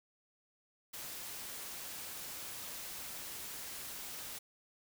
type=noise; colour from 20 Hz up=white; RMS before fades=-45 dBFS; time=0.93-4.39 s; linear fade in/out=10 ms; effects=none